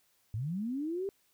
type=linear sweep; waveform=sine; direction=up; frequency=98.6 to 404.1 Hz; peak=-32 dBFS; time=0.34-1.09 s; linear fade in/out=0 ms; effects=white hiss -71 dBFS RMS until 1.33 s

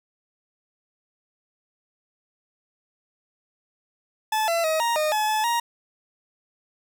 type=tone with pitch steps; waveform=40% pulse; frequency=867 / 673 / 633 / 936 / 614 / 855 / 862 / 941 Hz; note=A5 / E5 / D#5 / A#5 / D#5 / A5 / A5 / A#5; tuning=-26 / +36 / +30 / +7 / -23 / -50 / -36 / +16 cents; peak=-20 dBFS; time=4.32-5.6 s; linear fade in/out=5 ms; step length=160 ms; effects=none

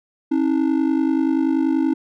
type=ring-modulated tone; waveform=triangle; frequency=294.5 Hz; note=D4; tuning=5 cents sharp; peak=-11 dBFS; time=0.31-1.94 s; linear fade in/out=10 ms; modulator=25.2 Hz; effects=none

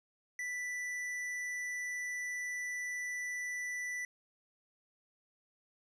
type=tone with hard clipping; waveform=sine; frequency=1977 Hz; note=B6; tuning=1 cent sharp; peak=-38 dBFS; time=0.39-4.05 s; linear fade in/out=2 ms; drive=9 dB; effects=none

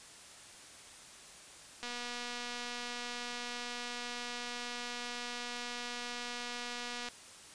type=click train; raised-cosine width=0.2 ms; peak=-24 dBFS; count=1273; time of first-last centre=1.83-7.086 s; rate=242 Hz; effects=white hiss -53 dBFS RMS until 7.54 s + resampled to 22050 Hz

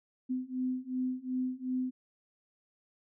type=beating tone pair; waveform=sine; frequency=253.9 / 256.6 Hz; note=B3 / C4; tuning=+48 / -34 cents; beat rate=2.7 Hz; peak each=-35 / -34 dBFS; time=0.29-1.91 s; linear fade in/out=20 ms; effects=none

